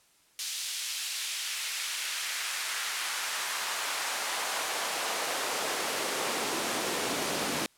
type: noise with high-pass filter sweep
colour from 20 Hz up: pink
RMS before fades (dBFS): -32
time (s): 0.39-7.66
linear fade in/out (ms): 0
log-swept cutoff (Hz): 3800 to 230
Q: 1
effects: white hiss -64 dBFS RMS until 7.77 s + low-pass 11000 Hz 12 dB/octave

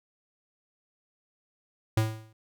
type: tone with exponential decay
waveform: square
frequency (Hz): 110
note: A2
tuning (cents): 0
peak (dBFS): -20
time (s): 1.97-2.33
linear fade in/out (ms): 5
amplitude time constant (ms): 78
effects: none

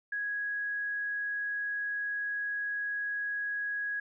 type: tone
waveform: sine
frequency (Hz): 1661.2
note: G#6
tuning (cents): 0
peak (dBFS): -31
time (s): 0.12-4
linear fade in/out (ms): 5
effects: none

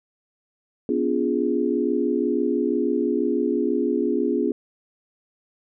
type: chord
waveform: sine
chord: B diminished seventh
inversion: none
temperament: equal with one note detuned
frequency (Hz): 246.9 / 287 / 349.2 / 415.3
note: B3 / D4 / F4 / Ab4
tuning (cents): 0 / -40 / 0 / 0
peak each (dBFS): -25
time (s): 0.89-4.52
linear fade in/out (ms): 2
effects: none

